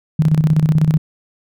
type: tone with tremolo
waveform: sine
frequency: 155.56 Hz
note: D#3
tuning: in tune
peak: -8 dBFS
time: 0.19-0.98 s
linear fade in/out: 5 ms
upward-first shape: square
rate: 16 Hz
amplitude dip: 65%
effects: none